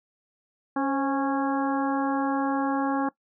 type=harmonic tone with a mistuned harmonic; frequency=275.2 Hz; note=C#4; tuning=12 cents flat; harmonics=1 / 2 / 3 / 4 / 5 / 6; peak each=-25 / -33 / -29 / -33 / -37 / -38 dBFS; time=0.76-3.09 s; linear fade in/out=5 ms; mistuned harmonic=2; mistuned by=-53 cents; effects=noise-tail reverb RT60 0.1 s tail -20 dB re dry